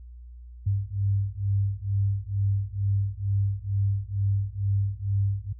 sine beating tone pair, 98.4 / 100.6 Hz, G2 / G2, +7 / +45 cents, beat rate 2.2 Hz, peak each -26 / -26 dBFS, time 0.66-5.53 s, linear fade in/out 10 ms, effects added 60 Hz sine -41 dBFS peak until 5.59 s

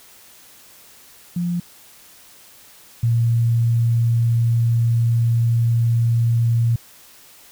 sine tone pair in turn, 174.61 / 116.54 Hz, F3 / A#2, 0 / 0 cents, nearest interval perfect fifth, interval 700 cents, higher first, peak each -19 / -14 dBFS, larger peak second, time 1.36-1.6 / 3.03-6.76 s, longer second, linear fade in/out 5 ms, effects white hiss -47 dBFS RMS until 7.51 s

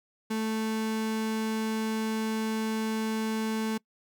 35% pulse tone, 220 Hz, A3, in tune, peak -26 dBFS, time 0.3-3.78 s, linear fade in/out 10 ms, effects noise-tail reverb RT60 0.1 s tail -24 dB re dry

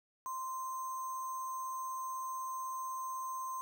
sine tone with sample-and-hold, 1042 Hz, C6, 7 cents flat, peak -37 dBFS, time 0.26-3.61 s, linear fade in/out 0 ms, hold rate 7350 Hz, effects none

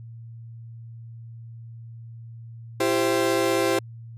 35% pulse chord, C major, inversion first, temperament equal with one note detuned, 336.2 / 392 / 523.3 Hz, E4 / G4 / C5, +34 / 0 / 0 cents, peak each -23 dBFS, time 2.8-3.79 s, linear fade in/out 5 ms, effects added 115 Hz sine -38 dBFS peak until 4.17 s + resampled to 32000 Hz

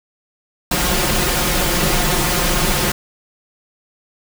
pink noise with comb filter, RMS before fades -17 dBFS, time 0.71-2.92 s, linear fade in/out 5 ms, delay 5.6 ms, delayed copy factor +0.8, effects none

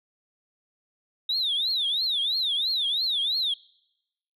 sine tone with vibrato, 3716 Hz, A#7, 6 cents flat, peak -22 dBFS, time 1.29-3.54 s, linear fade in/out 5 ms, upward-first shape triangle, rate 3 Hz, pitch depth 270 cents each way, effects noise-tail reverb RT60 0.9 s tail -26 dB re dry + tanh soft clip ceiling -19 dBFS

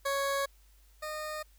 20% pulse tone pair in turn, 554.4 / 613.5 Hz, C#5 / D#5, 0 / -25 cents, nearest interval major second, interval 175 cents, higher second, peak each -24 / -31 dBFS, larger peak first, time 0.05-0.46 / 1.02-1.43 s, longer neither, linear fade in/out 10 ms, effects added 50 Hz sine -58 dBFS peak until 1.58 s + white hiss -67 dBFS RMS until 1.58 s

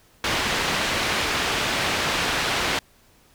white low-pass noise, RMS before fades -24 dBFS, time 0.24-2.79 s, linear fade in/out 2 ms, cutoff 3200 Hz, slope 12 dB/octave, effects pink hiss -57 dBFS RMS until 3.34 s

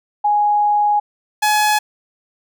sine / sawtooth tone pair in turn, 830.6 / 846.1 Hz, G#5 / G#5, 0 / +32 cents, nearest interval unison, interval 32 cents, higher second, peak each -12 / -9 dBFS, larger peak second, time 0.24-1 / 1.42-1.79 s, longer first, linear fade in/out 10 ms, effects none

